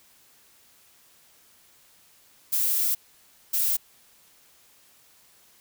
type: noise bursts at uneven times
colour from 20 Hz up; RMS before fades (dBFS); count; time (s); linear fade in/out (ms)
violet; -24; 2; 2.52-2.95 / 3.53-3.77; 10
effects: white hiss -58 dBFS RMS until 5.6 s